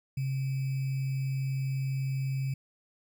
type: tone with sample-and-hold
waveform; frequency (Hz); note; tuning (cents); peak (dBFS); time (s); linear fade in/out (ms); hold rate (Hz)
sine; 134; C3; +42; -28; 0.17-2.54; 5; 2450
effects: none